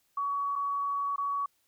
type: tone with dropouts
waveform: sine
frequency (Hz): 1128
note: C#6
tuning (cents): +30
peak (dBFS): -28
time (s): 0.17-1.46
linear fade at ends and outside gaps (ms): 5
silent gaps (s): 0.556-0.559 / 1.161-1.18
effects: white hiss -72 dBFS RMS until 1.67 s